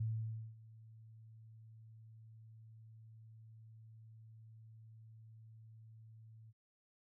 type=tone with ADSR envelope; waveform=sine; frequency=111.1 Hz; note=A2; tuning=17 cents sharp; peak=-34 dBFS; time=0-6.53 s; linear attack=8 ms; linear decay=540 ms; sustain=-21 dB; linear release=36 ms; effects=none